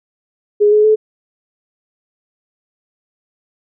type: tone with pitch steps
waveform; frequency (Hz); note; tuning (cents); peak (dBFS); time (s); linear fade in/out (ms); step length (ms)
sine; 415.3 / 423.5 / 431.9; G#4 / G#4 / A4; 0 / +34 / -32; -7; 0.6-0.96; 20; 120
effects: none